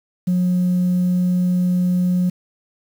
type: tone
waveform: sine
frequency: 180.1 Hz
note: F#3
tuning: 46 cents flat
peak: -13 dBFS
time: 0.27-2.3 s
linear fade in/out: 10 ms
effects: tanh soft clip ceiling -12 dBFS + 7-bit